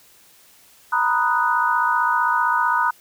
sine chord, B major seventh, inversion third, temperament equal, 932.3 / 987.8 / 1244.5 / 1480 Hz, A#5 / B5 / D#6 / F#6, 0 / 0 / 0 / 0 cents, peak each -22 dBFS, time 0.92-2.91 s, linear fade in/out 10 ms, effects white hiss -52 dBFS RMS until 3 s

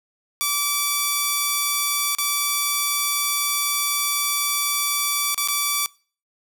5% pulse tone with dropouts, 1156 Hz, D6, 28 cents flat, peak -8 dBFS, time 0.41-5.86 s, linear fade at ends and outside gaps 0 ms, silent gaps 2.15-2.185 / 5.345-5.378 / 5.475-5.485 s, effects noise-tail reverb RT60 0.4 s tail -23 dB re dry

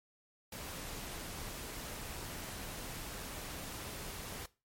pink noise, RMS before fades -44 dBFS, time 0.52-4.46 s, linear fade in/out 5 ms, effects noise-tail reverb RT60 0.3 s tail -20 dB re dry + MP3 64 kbps

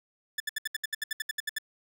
sawtooth tone bursts, 1745 Hz, A6, 15 cents flat, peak -25 dBFS, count 14, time 0.38-1.585 s, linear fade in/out 5 ms, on 22 ms, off 69 ms, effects none

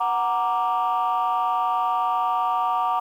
sine chord, Gb augmented, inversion none, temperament equal, 740 / 932.3 / 1174.7 Hz, Gb5 / Bb5 / D6, 0 / 0 / 0 cents, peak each -23 dBFS, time 0-3 s, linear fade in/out 10 ms, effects tanh soft clip ceiling -15 dBFS + 9-bit

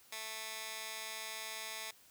15% pulse tone with high-pass filter, 220 Hz, A3, in tune, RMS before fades -44 dBFS, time 0.12-1.91 s, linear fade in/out 5 ms, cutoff 1700 Hz, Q 0.54, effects white hiss -63 dBFS RMS until 2.1 s

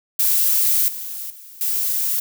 violet noise with level steps, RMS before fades -17 / -30 / -41 / -21 dBFS, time 0.19-2.2 s, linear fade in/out 5 ms, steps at 0.88 / 1.3 / 1.61 s, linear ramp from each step 2 ms, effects none

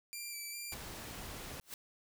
10% pulse tone with vibrato, 2349 Hz, D7, in tune, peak -33 dBFS, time 0.13-0.74 s, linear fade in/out 0 ms, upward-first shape square, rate 2.5 Hz, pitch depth 20 cents each way
pink noise, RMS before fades -46 dBFS, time 0.72-1.6 s, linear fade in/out 0 ms
white noise with exponential growth, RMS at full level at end -41 dBFS, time 1.61-1.74 s, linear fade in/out 1 ms, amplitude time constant 27 ms
effects none

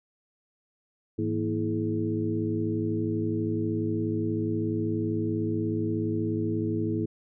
sine tone cluster, 106.4 / 162.8 / 235.2 / 327.3 / 424.2 Hz, G#2 / E3 / A#3 / E4 / G#4, +42 / -21 / +16 / -12 / +37 cents, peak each -31 / -36 / -32 / -29 / -34 dBFS, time 1.18-7.06 s, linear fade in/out 10 ms, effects none

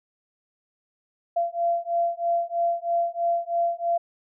sine beating tone pair, 683 / 686.1 Hz, F5 / F5, -39 / -31 cents, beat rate 3.1 Hz, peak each -25 dBFS, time 1.36-3.98 s, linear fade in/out 10 ms, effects none

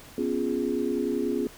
sine chord, C# dominant seventh, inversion third, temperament equal, 246.9 / 277.2 / 349.2 / 415.3 Hz, B3 / C#4 / E#4 / G#4, 0 / 0 / 0 / 0 cents, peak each -30 dBFS, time 0.18-1.47 s, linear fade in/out 2 ms, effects pink hiss -48 dBFS RMS until 1.57 s

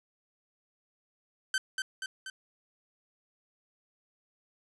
sawtooth tone with echo, 1542 Hz, G6, 29 cents flat, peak -23 dBFS, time 1.54-1.58 s, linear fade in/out 2 ms, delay 240 ms, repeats 3, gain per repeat -4 dB, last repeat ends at 2.3 s, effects resampled to 24000 Hz

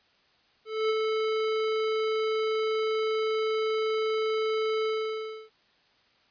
square tone with ADSR envelope, 437.4 Hz, A4, 10 cents flat, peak -23 dBFS, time 0.65-5.5 s, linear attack 250 ms, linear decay 21 ms, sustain -3 dB, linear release 650 ms, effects white hiss -64 dBFS RMS until 6.3 s + resampled to 11025 Hz

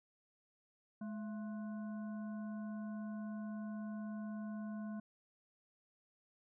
harmonic tone with a mistuned harmonic, 211.6 Hz, G#3, 33 cents sharp, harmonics 1 / 3 / 5 / 7, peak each -41 / -54 / -59 / -60 dBFS, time 1.01-5 s, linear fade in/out 5 ms, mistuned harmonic 3, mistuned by +99 cents, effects none

